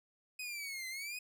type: exponential two-way sweep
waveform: sawtooth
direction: down then up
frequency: 2527 to 2040 to 2527 Hz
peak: -37 dBFS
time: 0.39-1.19 s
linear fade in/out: 5 ms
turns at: 0.88 s
effects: none